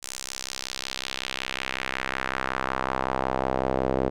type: tone with band-pass filter sweep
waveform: sawtooth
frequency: 65.41 Hz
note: C2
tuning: in tune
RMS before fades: -29 dBFS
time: 0.02-4.1 s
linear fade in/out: 20 ms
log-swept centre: 7600 to 470 Hz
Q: 1.5
effects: none